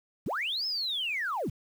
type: linear two-way sweep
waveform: sine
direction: up then down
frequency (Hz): 77.78 to 5274 to 77.78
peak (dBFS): -28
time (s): 0.26-1.5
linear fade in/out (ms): 5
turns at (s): 0.66
effects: tanh soft clip ceiling -25 dBFS + 9-bit

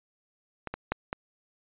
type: clicks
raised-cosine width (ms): 0.5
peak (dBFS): -19 / -18 / -11 / -16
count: 4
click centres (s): 0.673 / 0.74 / 0.92 / 1.129
effects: resampled to 8000 Hz

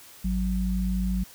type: tone pair together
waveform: sine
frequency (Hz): 52.94 / 185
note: G#1 / F#3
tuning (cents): +34 / 0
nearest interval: octave + minor seventh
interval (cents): 2166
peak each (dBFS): -26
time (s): 0.24-1.24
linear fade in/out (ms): 10
effects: white hiss -49 dBFS RMS until 1.34 s

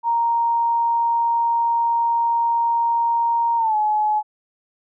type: tone with pitch glide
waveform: sine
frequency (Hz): 932.3 to 850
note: A#5 to G#5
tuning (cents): 0 to +40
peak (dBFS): -16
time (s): 0.03-4.23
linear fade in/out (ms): 50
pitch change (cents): -160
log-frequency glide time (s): 3.57-3.76
effects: none

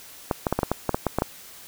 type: clicks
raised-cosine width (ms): 1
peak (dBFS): -7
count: 11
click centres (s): 0.312 / 0.468 / 0.526 / 0.59 / 0.632 / 0.716 / 0.893 / 0.945 / 1.067 / 1.186 / 1.221
effects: white hiss -45 dBFS RMS until 1.67 s

